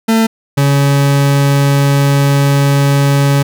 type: tone pair in turn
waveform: 40% pulse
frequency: 224 / 140.49 Hz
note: A3 / C#3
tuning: +31 / +24 cents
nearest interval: minor sixth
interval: 807 cents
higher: first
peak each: -7 dBFS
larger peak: neither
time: 0.08-0.27 / 0.57-3.43 s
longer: second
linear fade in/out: 10 ms
effects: none